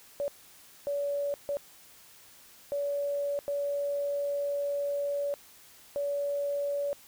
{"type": "tone bursts at uneven times", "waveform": "sine", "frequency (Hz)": 570, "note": "C#5", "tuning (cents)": 48, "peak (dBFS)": -28, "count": 6, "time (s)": [[0.2, 0.28], [0.87, 1.34], [1.49, 1.57], [2.72, 3.39], [3.48, 5.34], [5.96, 6.93]], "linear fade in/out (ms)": 0, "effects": ["white hiss -55 dBFS RMS until 7.07 s"]}